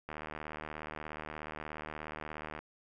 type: click train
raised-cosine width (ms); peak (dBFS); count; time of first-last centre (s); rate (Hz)
0.5; -26; 193; 0.09-2.59; 76.8
effects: none